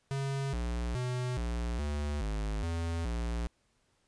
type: tone with pitch steps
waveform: square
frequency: 137.1 / 59.2 / 125.1 / 58.7 / 73.4 / 52.5 / 83.5 / 58.1 Hz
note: C#3 / A#1 / B2 / A#1 / D2 / G#1 / E2 / A#1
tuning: -19 / +27 / +23 / +13 / 0 / +19 / +23 / -5 cents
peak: -32 dBFS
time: 0.11-3.47 s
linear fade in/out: 0 ms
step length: 420 ms
effects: pink hiss -73 dBFS RMS until 4.07 s + resampled to 22050 Hz